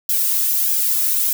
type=noise with flanger; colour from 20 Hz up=violet; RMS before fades=-18 dBFS; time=0.09-1.33 s; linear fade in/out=2 ms; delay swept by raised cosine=1.2 to 2.4 ms; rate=1.6 Hz; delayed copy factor=+0.85; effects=none